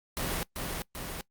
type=noise with echo; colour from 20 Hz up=pink; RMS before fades=-32 dBFS; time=0.17-0.43 s; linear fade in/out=0 ms; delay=390 ms; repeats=2; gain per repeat=-3 dB; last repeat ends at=1.21 s; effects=noise-tail reverb RT60 0.1 s tail -21 dB re dry + Opus 48 kbps